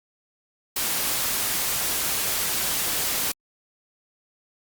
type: noise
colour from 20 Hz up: white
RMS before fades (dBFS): -25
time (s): 0.76-3.32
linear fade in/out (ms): 5
effects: Opus 48 kbps